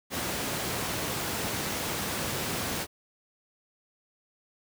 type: high-pass noise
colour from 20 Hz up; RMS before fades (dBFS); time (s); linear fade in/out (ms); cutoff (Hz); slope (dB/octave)
pink; -32; 0.1-2.87; 50; 100; 12
effects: none